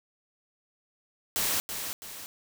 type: noise with echo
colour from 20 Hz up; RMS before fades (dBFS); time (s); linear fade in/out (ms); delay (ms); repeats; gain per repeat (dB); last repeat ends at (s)
white; -28; 1.36-1.6; 0; 330; 2; -7; 2.26
effects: none